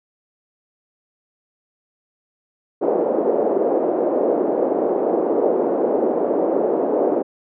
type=band-pass noise; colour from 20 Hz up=white; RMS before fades=-19 dBFS; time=2.81-7.23 s; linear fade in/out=20 ms; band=310 to 560 Hz; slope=24 dB/octave; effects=none